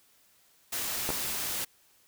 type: noise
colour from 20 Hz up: white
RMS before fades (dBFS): -33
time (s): 0.72-1.65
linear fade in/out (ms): 10
type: clicks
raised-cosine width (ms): 1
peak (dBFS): -18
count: 2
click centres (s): 1.091 / 1.104
effects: white hiss -64 dBFS RMS until 2.07 s